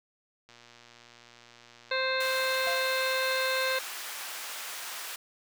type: click train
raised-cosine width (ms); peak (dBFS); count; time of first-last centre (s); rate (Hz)
0.2; -35; 269; 0.49-2.742; 119
type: harmonic tone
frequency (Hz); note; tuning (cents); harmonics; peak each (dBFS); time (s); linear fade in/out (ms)
523.3; C5; 0; 1 / 2 / 3 / 4 / 5 / 7 / 8; -31 / -35 / -32 / -36 / -37 / -37 / -36; 1.91-3.79; 5
type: high-pass noise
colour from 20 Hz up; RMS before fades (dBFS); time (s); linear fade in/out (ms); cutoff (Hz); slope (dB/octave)
pink; -39; 2.2-5.16; 5; 1100; 12
type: tone with exponential decay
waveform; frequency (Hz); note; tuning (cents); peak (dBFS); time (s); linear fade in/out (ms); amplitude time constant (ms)
45% pulse; 691; F5; -19; -31; 2.67-3.08; 0; 87
effects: none